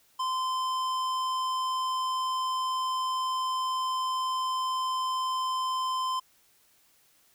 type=tone with hard clipping; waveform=triangle; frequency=1033 Hz; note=C6; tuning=22 cents flat; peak=-29 dBFS; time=0.19-6.2 s; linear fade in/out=10 ms; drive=17 dB; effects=white hiss -64 dBFS RMS until 7.34 s